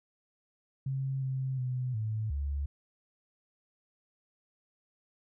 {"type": "tone with pitch steps", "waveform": "sine", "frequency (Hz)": [134.4, 132, 126.6, 109.1, 70.9], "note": ["C3", "C3", "B2", "A2", "C#2"], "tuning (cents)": [47, 16, 43, -14, 40], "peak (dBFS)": -30, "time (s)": [0.86, 2.66], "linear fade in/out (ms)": 5, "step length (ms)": 360, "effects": []}